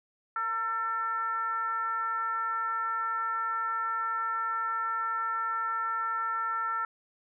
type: tone with frequency modulation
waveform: sine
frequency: 1347 Hz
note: E6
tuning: 37 cents sharp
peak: -28 dBFS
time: 0.36-6.85 s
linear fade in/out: 2 ms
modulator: 436 Hz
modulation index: 0.61
effects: none